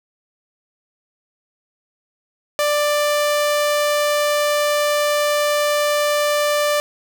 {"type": "tone", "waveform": "sawtooth", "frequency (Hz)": 590, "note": "D5", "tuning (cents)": 8, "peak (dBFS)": -12, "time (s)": [2.59, 6.8], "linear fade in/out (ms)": 0, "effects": []}